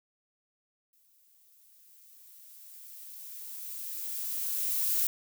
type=noise with exponential growth; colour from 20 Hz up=violet; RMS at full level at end=-27 dBFS; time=0.93-5.07 s; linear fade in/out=1 ms; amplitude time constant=900 ms; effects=none